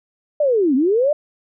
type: linear two-way sweep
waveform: sine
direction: down then up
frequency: 614 to 246.9 to 614 Hz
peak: -13 dBFS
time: 0.4-1.13 s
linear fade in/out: 5 ms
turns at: 0.75 s
effects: none